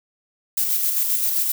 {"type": "noise with tremolo", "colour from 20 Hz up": "violet", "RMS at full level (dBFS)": -20, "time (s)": [0.57, 1.52], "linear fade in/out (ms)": 5, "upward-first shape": "square", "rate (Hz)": 7.6, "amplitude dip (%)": 30, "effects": []}